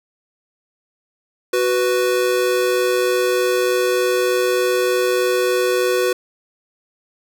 square tone pair together, 370.6 / 493.9 Hz, F#4 / B4, +3 / 0 cents, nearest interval perfect fourth, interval 497 cents, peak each -19 dBFS, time 1.53-6.13 s, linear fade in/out 5 ms, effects none

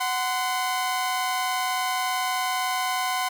sawtooth tone pair together, 742 / 1030.1 Hz, F#5 / C6, +5 / -27 cents, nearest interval tritone, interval 568 cents, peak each -23 dBFS, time 0-3.29 s, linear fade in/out 10 ms, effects none

